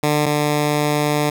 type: tone pair in turn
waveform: 10% pulse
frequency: 149.2 / 148.46 Hz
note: D3 / D3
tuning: +28 / +19 cents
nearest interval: unison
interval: 9 cents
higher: first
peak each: -7 / -8 dBFS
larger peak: first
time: 0.03-0.26 / 0.26-1.3 s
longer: second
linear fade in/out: 5 ms
effects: none